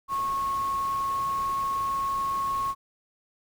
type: tone in noise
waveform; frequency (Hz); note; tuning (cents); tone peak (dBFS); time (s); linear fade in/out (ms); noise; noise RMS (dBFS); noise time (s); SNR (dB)
sine; 1095; C#6; -22; -25; 0.08-2.75; 50; pink; -43; 0.08-2.75; +15
effects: none